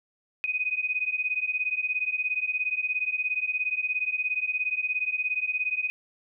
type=beating tone pair; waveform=sine; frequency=2489 / 2506 Hz; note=D#7 / D#7; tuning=0 / +12 cents; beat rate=17 Hz; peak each=-29 / -28 dBFS; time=0.44-5.9 s; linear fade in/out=0 ms; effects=none